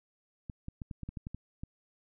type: clicks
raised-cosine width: 5 ms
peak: -27 dBFS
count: 10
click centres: 0.498 / 0.684 / 0.818 / 0.912 / 1.033 / 1.09 / 1.172 / 1.269 / 1.346 / 1.635 s
effects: none